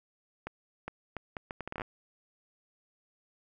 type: accelerating click train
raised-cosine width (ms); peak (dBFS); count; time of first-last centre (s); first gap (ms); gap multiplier
0.5; -22; 13; 0.47-1.818; 410; 0.7
effects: none